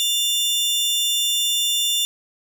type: tone pair together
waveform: sawtooth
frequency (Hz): 2837 / 3540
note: F7 / A7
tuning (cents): +27 / +10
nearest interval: major third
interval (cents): 383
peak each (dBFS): -23 / -16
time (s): 0-2.05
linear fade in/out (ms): 0
effects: none